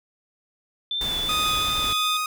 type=tone with vibrato; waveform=sine; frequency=3520 Hz; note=A7; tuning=in tune; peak=-24 dBFS; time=0.91-2.17 s; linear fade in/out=2 ms; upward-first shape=sine; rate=2.7 Hz; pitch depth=27 cents each way
type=noise; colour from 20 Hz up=pink; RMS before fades=-33 dBFS; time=1.01-1.93 s; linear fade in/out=2 ms
type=tone with tremolo; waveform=sawtooth; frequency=1247 Hz; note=D#6; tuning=3 cents sharp; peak=-19 dBFS; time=1.29-2.26 s; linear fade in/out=2 ms; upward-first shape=sine; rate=1.6 Hz; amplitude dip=30%
effects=none